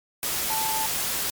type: tone in noise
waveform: sine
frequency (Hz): 880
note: A5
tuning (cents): 0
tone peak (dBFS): -27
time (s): 0.5-0.86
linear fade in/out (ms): 0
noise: white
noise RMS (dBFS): -27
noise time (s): 0.23-1.3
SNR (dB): -3
effects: MP3 96 kbps